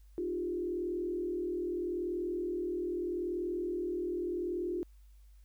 sine tone with frequency modulation, 352.6 Hz, F4, 17 cents sharp, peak -32 dBFS, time 0.18-4.83 s, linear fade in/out 0 ms, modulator 40.8 Hz, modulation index 0.93, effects added 50 Hz sine -54 dBFS peak until 5.44 s + white hiss -74 dBFS RMS until 5.44 s

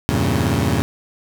20% pulse chord, E diminished seventh, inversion none, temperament equal, 82.41 / 98 / 116.54 / 138.59 Hz, E2 / G2 / Bb2 / Db3, 0 / 0 / 0 / 0 cents, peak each -17 dBFS, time 0.09-0.82 s, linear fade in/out 0 ms, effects none

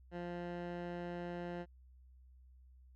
15% pulse tone with low-pass filter, 174.61 Hz, F3, in tune, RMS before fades -43 dBFS, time 0.11-1.66 s, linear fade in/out 50 ms, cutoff 2200 Hz, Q 0.67, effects added 63 Hz sine -58 dBFS peak until 2.95 s

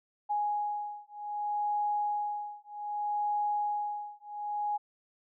sine beating tone pair, 830.6 / 831.24 Hz, G#5 / G#5, 0 / +1 cents, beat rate 0.64 Hz, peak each -33 / -33 dBFS, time 0.29-4.78 s, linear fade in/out 20 ms, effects none

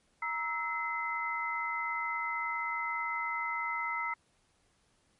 sine tone cluster, 938 / 1310 / 2049 Hz, A#5 / E6 / C7, +11 / -11 / -37 cents, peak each -37 / -36 / -35 dBFS, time 0.22-4.14 s, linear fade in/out 5 ms, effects pink hiss -71 dBFS RMS until 5.19 s + MP3 48 kbps

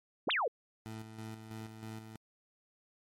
sine exponential two-way sweep, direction up then down, 174.61 to 3844 to 417.2 Hz, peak -29 dBFS, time 0.27-0.48 s, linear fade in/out 5 ms, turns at 0.31 s
20% pulse tone with tremolo, 110.4 Hz, A2, 6 cents sharp, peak -37 dBFS, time 0.86-2.16 s, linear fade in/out 0 ms, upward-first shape square, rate 3.1 Hz, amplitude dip 50%
effects MP3 64 kbps

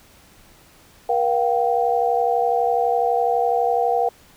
sine tone cluster, 478.3 / 705 / 777 Hz, A#4 / F5 / G5, +44 / +16 / -16 cents, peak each -21 dBFS, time 1.09-4.09 s, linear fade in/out 5 ms, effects pink hiss -51 dBFS RMS until 4.36 s

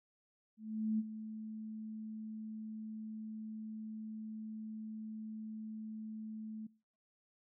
sine tone with ADSR envelope, 217.8 Hz, A3, 17 cents flat, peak -30 dBFS, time 0.57-6.67 s, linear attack 420 ms, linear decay 34 ms, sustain -12 dB, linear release 7 ms, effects noise-tail reverb RT60 0.5 s tail -25 dB re dry

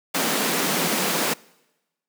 pink high-pass noise, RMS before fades -23 dBFS, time 0.14-1.34 s, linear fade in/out 10 ms, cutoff 160 Hz, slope 96 dB/octave, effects noise-tail reverb RT60 1.0 s tail -24 dB re dry

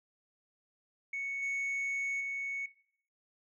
sine tone with level steps, 2217 Hz, C#7, in tune, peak -33 / -29 / -33 dBFS, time 1.13-2.66 s, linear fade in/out 5 ms, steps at 1.42 / 2.2 s, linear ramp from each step 10 ms, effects noise-tail reverb RT60 0.6 s tail -19 dB re dry + tanh soft clip ceiling -31 dBFS

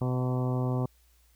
harmonic tone with a mistuned harmonic, 126.8 Hz, B2, 46 cents sharp, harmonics 1 / 2 / 3 / 4 / 5 / 6 / 7 / 8 / 9, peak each -27 / -33 / -37 / -39 / -41 / -43 / -44 / -45 / -46 dBFS, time 0.01-0.86 s, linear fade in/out 5 ms, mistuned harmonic 6, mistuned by -26 cents, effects added 59 Hz sine -61 dBFS peak until 1.35 s + white hiss -67 dBFS RMS until 1.35 s

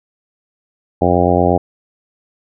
harmonic tone, 88.6 Hz, F2, 25 cents sharp, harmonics 1 / 2 / 3 / 4 / 5 / 6 / 7 / 8 / 9, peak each -19 / -19 / -19 / -19 / -19 / -19 / -19 / -19 / -19 dBFS, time 1.01-1.58 s, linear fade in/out 10 ms, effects none

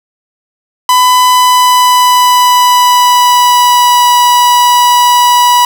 45% pulse tone with pitch glide, 1000 to 977.7 Hz, B5 to B5, +21 to -18 cents, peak -4 dBFS, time 0.89-5.65 s, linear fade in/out 2 ms, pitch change -39 cents, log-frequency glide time 1.3-4.1 s, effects none

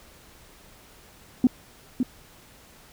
sine tone with echo, 251.7 Hz, B3, 33 cents sharp, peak -12 dBFS, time 1.44-1.47 s, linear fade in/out 2 ms, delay 560 ms, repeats 1, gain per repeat -7 dB, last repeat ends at 2.03 s, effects tanh soft clip ceiling -9 dBFS + pink hiss -52 dBFS RMS until 2.92 s

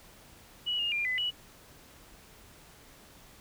sine tone with pitch steps, 2931 / 2838 / 2397 / 2012 / 2938 Hz, F#7 / F7 / D7 / B6 / F#7, -17 / +27 / +35 / +32 / -13 cents, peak -28 dBFS, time 0.66-1.31 s, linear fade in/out 20 ms, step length 130 ms, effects pink hiss -55 dBFS RMS until 3.4 s

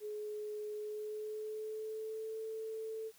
sine tone with pitch glide, 422.4 to 441.9 Hz, G#4 to A4, +29 to +7 cents, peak -39 dBFS, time 0-3.12 s, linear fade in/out 50 ms, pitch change +78 cents, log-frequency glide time 0.78-2.37 s, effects white hiss -64 dBFS RMS until 3.18 s

